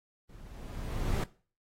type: noise with level ramp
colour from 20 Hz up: brown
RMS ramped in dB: -52 to -27 dBFS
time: 0.29-1.24 s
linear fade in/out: 5 ms
effects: noise-tail reverb RT60 0.4 s tail -19 dB re dry + AAC 48 kbps